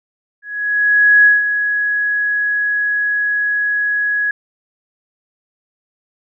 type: tone with ADSR envelope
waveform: sine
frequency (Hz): 1673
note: G#6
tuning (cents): +12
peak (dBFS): -5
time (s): 0.42-4.31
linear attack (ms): 830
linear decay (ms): 170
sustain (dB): -9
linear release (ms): 3
effects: none